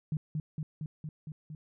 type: tone with echo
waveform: sine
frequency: 153.5 Hz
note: D#3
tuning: 23 cents flat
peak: -28 dBFS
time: 0.12-0.17 s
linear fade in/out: 2 ms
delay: 230 ms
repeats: 6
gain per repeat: -2 dB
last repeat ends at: 1.55 s
effects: none